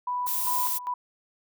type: tone with tremolo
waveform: sine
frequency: 987.8 Hz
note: B5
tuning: in tune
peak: -26 dBFS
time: 0.07-0.94 s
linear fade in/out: 5 ms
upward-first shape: square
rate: 2.5 Hz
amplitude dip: 70%
type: noise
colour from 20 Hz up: violet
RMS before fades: -28 dBFS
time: 0.26-0.79 s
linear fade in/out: 20 ms
effects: none